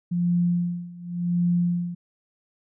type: tone with tremolo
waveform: sine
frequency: 174.61 Hz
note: F3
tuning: in tune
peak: -18 dBFS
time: 0.11-1.95 s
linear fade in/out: 10 ms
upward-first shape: sine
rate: 0.89 Hz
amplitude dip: 90%
effects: none

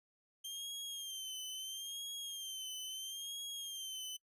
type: tone with vibrato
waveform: sawtooth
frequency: 3161 Hz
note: G7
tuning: 14 cents sharp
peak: -39 dBFS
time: 0.44-4.17 s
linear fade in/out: 10 ms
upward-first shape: sine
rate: 0.75 Hz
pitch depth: 74 cents each way
effects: noise-tail reverb RT60 0.1 s tail -23 dB re dry + resampled to 32000 Hz

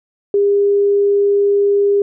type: tone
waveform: sine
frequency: 403.6 Hz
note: G#4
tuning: 49 cents flat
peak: -10 dBFS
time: 0.34-2.02 s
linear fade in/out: 2 ms
effects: none

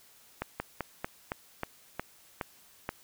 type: slowing click train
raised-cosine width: 0.5 ms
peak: -17 dBFS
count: 9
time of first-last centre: 0.42-2.891 s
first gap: 180 ms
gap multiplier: 1.15
effects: white hiss -59 dBFS RMS until 3.03 s

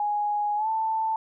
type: tone with pitch glide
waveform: sine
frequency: 830.6 to 885.1 Hz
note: G#5 to A5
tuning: 0 to +10 cents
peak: -23 dBFS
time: 0-1.16 s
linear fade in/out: 2 ms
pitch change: +110 cents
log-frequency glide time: 0.56-0.68 s
effects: none

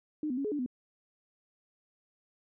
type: tone with pitch steps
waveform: sine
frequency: 304.3 / 249.9 / 277.1 / 422.7 / 293.3 / 250.2 Hz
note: D#4 / B3 / C#4 / G#4 / D4 / B3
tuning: -38 / +21 / -1 / +31 / -2 / +23 cents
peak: -30 dBFS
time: 0.23-0.662 s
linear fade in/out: 2 ms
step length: 72 ms
effects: none

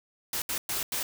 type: noise bursts at uneven times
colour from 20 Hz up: white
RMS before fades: -31 dBFS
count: 4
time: 0.33-0.42 / 0.49-0.58 / 0.69-0.83 / 0.92-1.03 s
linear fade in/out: 2 ms
effects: none

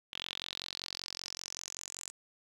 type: tone with band-pass filter sweep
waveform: sawtooth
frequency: 45.2 Hz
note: F#1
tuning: 40 cents flat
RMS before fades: -44 dBFS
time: 0.12-2.11 s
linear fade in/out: 20 ms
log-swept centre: 3200 to 7700 Hz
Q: 5.5
effects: 10-bit

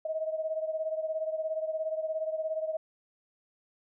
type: beating tone pair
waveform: sine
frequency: 630 / 647 Hz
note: D#5 / E5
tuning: +21 / -32 cents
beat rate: 17 Hz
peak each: -31 / -36 dBFS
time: 0.05-2.77 s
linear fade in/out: 5 ms
effects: none

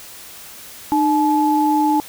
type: tone pair together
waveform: sine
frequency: 303.6 / 858.7 Hz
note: D#4 / A5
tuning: -42 / -42 cents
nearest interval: octave + tritone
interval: 1800 cents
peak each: -16 dBFS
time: 0.92-2 s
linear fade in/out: 0 ms
effects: white hiss -38 dBFS RMS until 2.08 s

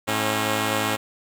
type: tone pair together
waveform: 5% pulse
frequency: 107.7 / 271.4 Hz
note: A2 / C#4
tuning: -37 / -36 cents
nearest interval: octave + major third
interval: 1601 cents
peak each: -13 dBFS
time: 0.07-0.97 s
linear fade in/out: 20 ms
effects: none

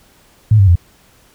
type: tone with pitch steps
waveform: sine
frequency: 107.8 / 97.8 / 86.9 Hz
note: A2 / G2 / F2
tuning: -35 / -4 / -8 cents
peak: -5 dBFS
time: 0.51-0.756 s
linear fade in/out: 5 ms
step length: 82 ms
effects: pink hiss -50 dBFS RMS until 1.34 s

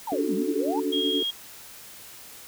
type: exponential two-way sweep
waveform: sine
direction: down then up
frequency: 963 to 183.8 to 963 Hz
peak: -28 dBFS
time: 0.07-0.8 s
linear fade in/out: 5 ms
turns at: 0.34 s
type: chord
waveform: sine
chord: D major seventh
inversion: third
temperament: equal with one note detuned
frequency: 283.2 / 293.7 / 370 / 440 Hz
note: C#4 / D4 / F#4 / A4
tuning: +37 / 0 / 0 / 0 cents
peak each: -30 dBFS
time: 0.12-1.23 s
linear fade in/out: 2 ms
type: tone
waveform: sine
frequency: 3263 Hz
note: G#7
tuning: 31 cents flat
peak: -25 dBFS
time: 0.92-1.31 s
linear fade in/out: 10 ms
effects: white hiss -45 dBFS RMS until 2.47 s

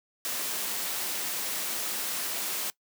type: noise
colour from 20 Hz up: white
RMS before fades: -32 dBFS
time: 0.25-2.7 s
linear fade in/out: 0 ms
effects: noise-tail reverb RT60 0.1 s tail -21 dB re dry + high-pass 200 Hz 12 dB/octave

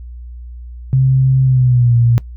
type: tone with pitch glide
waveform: sine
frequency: 132 to 118.28 Hz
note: C3 to A#2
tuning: +16 to +26 cents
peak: -8 dBFS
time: 0.93-2.18 s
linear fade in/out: 0 ms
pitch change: -190 cents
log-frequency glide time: 1.43-1.96 s
effects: noise-tail reverb RT60 0.1 s tail -20 dB re dry + added 60 Hz sine -28 dBFS peak until 2.36 s

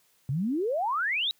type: exponential sweep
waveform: sine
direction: up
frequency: 125.3 to 3951 Hz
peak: -25 dBFS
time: 0.29-1.31 s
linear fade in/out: 0 ms
effects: white hiss -66 dBFS RMS until 1.39 s + high-pass 80 Hz 12 dB/octave

